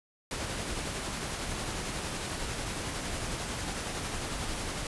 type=noise with tremolo; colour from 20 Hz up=pink; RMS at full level=-34 dBFS; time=0.31-4.87 s; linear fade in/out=2 ms; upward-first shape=sine; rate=11 Hz; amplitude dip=25%; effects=resampled to 24000 Hz